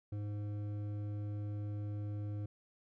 triangle tone with hard clipping, 103.6 Hz, G#2, 4 cents flat, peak -39 dBFS, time 0.12-2.46 s, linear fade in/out 5 ms, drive 13 dB, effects none

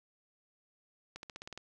accelerating click train, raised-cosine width 0.2 ms, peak -27 dBFS, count 8, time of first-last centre 1.16-1.576 s, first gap 71 ms, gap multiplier 0.94, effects none

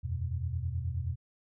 sine chord, E suspended second, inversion none, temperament equal with one note detuned, 82.41 / 91.86 / 123.47 Hz, E2 / F#2 / B2, 0 / -12 / 0 cents, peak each -34 / -36 / -36 dBFS, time 0.03-1.16 s, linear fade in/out 20 ms, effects none

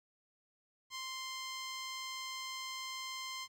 10% pulse tone, 1046.5 Hz, C6, in tune, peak -32 dBFS, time 0.9-3.48 s, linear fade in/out 50 ms, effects low-pass 12000 Hz 12 dB/octave + 12-bit

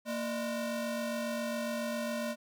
40% pulse ring-modulated tone, 415.3 Hz, G#4, in tune, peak -29 dBFS, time 0.05-2.36 s, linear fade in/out 50 ms, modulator 184 Hz, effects none

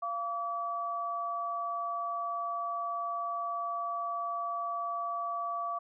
sine tone pair together, 690 / 1148.4 Hz, F5 / D6, -21 / -39 cents, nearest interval major sixth, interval 882 cents, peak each -37 / -33 dBFS, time 0.02-5.79 s, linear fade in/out 10 ms, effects none

